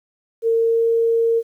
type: tone with pitch glide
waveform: sine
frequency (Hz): 456.2 to 459.1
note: A#4 to A#4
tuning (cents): -37 to -26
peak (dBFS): -14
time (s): 0.42-1.43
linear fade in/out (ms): 50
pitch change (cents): +11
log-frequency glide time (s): 0.53-0.86
effects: 9-bit